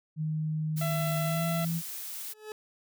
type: tone with pitch glide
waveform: sine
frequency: 155.56 to 165.76 Hz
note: D#3 to E3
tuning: 0 to +10 cents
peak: -28 dBFS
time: 0.16-1.82 s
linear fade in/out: 50 ms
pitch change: +110 cents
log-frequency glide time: 1.24-1.46 s
type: noise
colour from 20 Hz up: blue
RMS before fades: -39 dBFS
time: 0.76-2.34 s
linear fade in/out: 20 ms
type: harmonic tone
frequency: 670 Hz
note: E5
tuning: 28 cents sharp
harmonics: 1 / 2 / 3 / 4 / 5 / 6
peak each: -33 / -39 / -43 / -45 / -47 / -49 dBFS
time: 0.81-1.65 s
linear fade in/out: 5 ms
type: tone with exponential growth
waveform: 40% pulse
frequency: 428.7 Hz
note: A4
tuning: 45 cents flat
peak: -34 dBFS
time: 2.23-2.52 s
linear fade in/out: 1 ms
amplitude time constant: 62 ms
effects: none